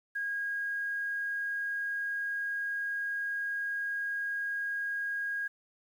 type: tone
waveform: sine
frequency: 1635 Hz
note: G#6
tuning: 28 cents flat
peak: -31 dBFS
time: 0.15-5.48 s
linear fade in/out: 10 ms
effects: 10-bit